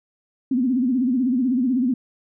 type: tone with vibrato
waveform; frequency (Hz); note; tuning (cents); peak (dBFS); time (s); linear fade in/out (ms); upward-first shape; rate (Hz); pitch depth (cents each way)
sine; 252.5; B3; +39; -17; 0.51-1.94; 5; sine; 16; 130
effects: none